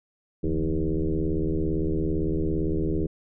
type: tone with frequency modulation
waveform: sine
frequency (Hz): 163.6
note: E3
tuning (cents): -13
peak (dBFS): -22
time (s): 0.43-3.07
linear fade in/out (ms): 10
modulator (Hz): 77.7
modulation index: 3.4
effects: none